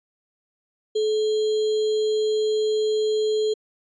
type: tone with sample-and-hold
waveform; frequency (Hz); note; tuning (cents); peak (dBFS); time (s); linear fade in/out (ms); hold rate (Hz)
sine; 430; A4; -40; -19; 0.95-3.54; 10; 3675
effects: resampled to 16000 Hz